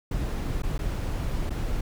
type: noise with dropouts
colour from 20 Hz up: brown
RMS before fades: -28 dBFS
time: 0.11-1.81 s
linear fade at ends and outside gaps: 5 ms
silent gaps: 0.621-0.633 / 0.78-0.79 / 1.496-1.504 s
effects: none